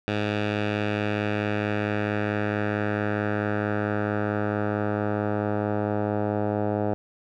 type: tone with low-pass filter sweep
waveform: 10% pulse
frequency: 104.5 Hz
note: G#2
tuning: 11 cents sharp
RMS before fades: -26 dBFS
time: 0.08-6.94 s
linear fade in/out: 0 ms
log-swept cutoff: 3100 to 830 Hz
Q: 1.7
effects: none